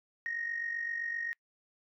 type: tone with amplitude modulation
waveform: sine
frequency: 1864.7 Hz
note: A#6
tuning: in tune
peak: -30 dBFS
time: 0.26-1.33 s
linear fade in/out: 0 ms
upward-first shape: sine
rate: 47.7 Hz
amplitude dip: 65%
effects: noise-tail reverb RT60 0.1 s tail -26 dB re dry + tanh soft clip ceiling -26 dBFS